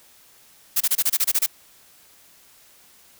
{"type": "noise bursts", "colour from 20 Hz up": "blue", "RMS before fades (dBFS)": -19, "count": 10, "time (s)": [0.76, 1.464], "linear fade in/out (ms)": 10, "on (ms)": 47, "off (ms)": 26, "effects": ["white hiss -53 dBFS RMS until 3.19 s"]}